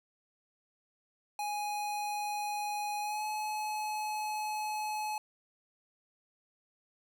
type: tone with pitch glide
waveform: square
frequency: 831 to 852.9 Hz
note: G#5 to G#5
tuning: +1 to +46 cents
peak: -34 dBFS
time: 1.39-5.18 s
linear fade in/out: 2 ms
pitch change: +45 cents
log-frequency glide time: 3-3.24 s
effects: none